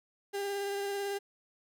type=tone with vibrato; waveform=35% pulse; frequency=400 Hz; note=G4; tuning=35 cents sharp; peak=-31 dBFS; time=0.33-1.19 s; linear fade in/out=20 ms; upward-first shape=sine; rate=18 Hz; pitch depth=16 cents each way; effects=none